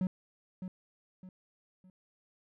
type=tone with echo; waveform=triangle; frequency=185 Hz; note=F#3; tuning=in tune; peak=-26 dBFS; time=0.01-0.07 s; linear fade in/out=2 ms; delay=610 ms; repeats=3; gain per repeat=-9 dB; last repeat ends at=1.9 s; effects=none